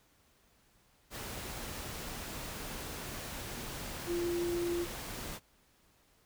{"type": "tone in noise", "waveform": "sine", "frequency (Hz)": 345.9, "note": "F4", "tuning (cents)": -17, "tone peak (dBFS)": -31, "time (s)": [4.06, 4.87], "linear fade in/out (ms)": 50, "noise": "pink", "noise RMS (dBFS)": -42, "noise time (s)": [1.1, 5.4], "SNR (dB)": 8, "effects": ["pink hiss -68 dBFS RMS until 6.25 s"]}